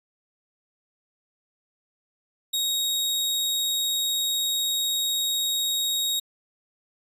sawtooth tone, 3768 Hz, A#7, 18 cents sharp, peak -20 dBFS, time 2.53-6.2 s, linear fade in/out 10 ms, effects resampled to 32000 Hz

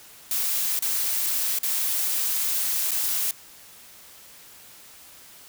blue noise with dropouts, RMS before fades -25 dBFS, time 0.31-3.31 s, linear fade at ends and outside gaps 1 ms, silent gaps 0.791-0.823 / 1.587-1.632 / 2.909-2.916 s, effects white hiss -48 dBFS RMS until 5.48 s

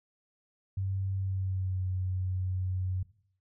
sine tone with pitch glide, 96.3 to 92.64 Hz, G2 to F#2, -30 to +3 cents, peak -29 dBFS, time 0.77-3.03 s, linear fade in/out 5 ms, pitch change -67 cents, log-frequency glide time 1.16-1.85 s, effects noise-tail reverb RT60 0.6 s tail -18 dB re dry

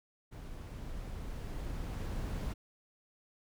brown noise with level ramp, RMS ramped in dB -45 to -36 dBFS, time 0.31-2.54 s, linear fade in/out 20 ms, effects none

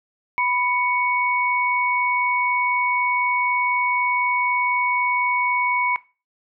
sine tone pair together, 990 / 2229 Hz, B5 / C#7, +4 / +9 cents, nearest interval octave + major second, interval 1405 cents, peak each -21 / -21 dBFS, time 0.38-5.96 s, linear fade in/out 0 ms, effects noise-tail reverb RT60 0.3 s tail -18 dB re dry

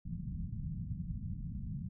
white low-pass noise, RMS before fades -40 dBFS, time 0.05-1.89 s, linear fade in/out 10 ms, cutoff 200 Hz, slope 48 dB/octave, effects none

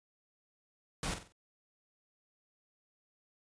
pink noise with echo, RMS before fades -36 dBFS, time 1.03-1.14 s, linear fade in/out 2 ms, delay 46 ms, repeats 4, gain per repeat -8 dB, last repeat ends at 1.324 s, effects resampled to 22050 Hz

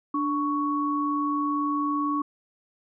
sine tone pair together, 293.7 / 1114 Hz, D4 / C#6, 0 / +8 cents, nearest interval octave + major seventh, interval 2308 cents, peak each -26 dBFS, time 0.14-2.22 s, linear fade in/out 5 ms, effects none

